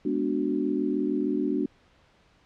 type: chord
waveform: sine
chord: G# half-diminished seventh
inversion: none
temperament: equal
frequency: 207.7 / 246.9 / 293.7 / 370 Hz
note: G#3 / B3 / D4 / F#4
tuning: 0 / 0 / 0 / 0 cents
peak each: -32 / -30 / -27 / -30 dBFS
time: 0.05-1.66 s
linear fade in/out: 5 ms
effects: pink hiss -61 dBFS RMS until 2.45 s + low-pass 4000 Hz 12 dB/octave